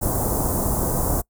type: band-stop noise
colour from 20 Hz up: pink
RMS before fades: -22 dBFS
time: 0.01-1.22 s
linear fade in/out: 20 ms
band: 1000 to 8000 Hz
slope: 24 dB/octave
effects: noise-tail reverb RT60 0.1 s tail -25 dB re dry